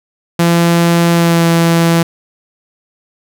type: tone with pitch glide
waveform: sawtooth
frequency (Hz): 170 to 167.37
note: F3 to E3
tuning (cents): -46 to +27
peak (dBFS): -4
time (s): 0.39-2.03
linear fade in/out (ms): 5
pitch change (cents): -27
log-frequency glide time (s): 1.12-1.45
effects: none